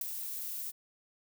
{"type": "noise with ADSR envelope", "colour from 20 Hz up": "violet", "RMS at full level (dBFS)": -30, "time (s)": [0.01, 0.72], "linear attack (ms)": 5, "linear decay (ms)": 7, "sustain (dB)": -9, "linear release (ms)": 26, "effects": []}